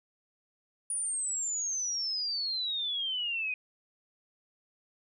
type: exponential sweep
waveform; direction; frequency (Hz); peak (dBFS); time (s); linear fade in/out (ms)
sine; down; 9690 to 2473; -30; 0.9-3.54; 2
effects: none